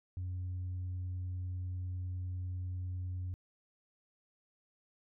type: tone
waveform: sine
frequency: 91 Hz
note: F#2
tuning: 28 cents flat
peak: -34 dBFS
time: 0.17-3.34 s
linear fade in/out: 0 ms
effects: tanh soft clip ceiling -34 dBFS